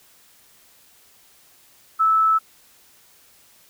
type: tone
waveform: sine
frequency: 1309 Hz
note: E6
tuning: 13 cents flat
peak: -14 dBFS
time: 1.99-2.39 s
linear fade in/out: 20 ms
effects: white hiss -54 dBFS RMS until 3.69 s